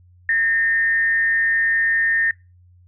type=tone with frequency modulation; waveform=sine; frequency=1825 Hz; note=A#6; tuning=37 cents flat; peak=-15 dBFS; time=0.29-2.31 s; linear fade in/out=2 ms; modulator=191 Hz; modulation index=0.33; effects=noise-tail reverb RT60 0.3 s tail -26 dB re dry + added 89 Hz sine -48 dBFS peak until 2.87 s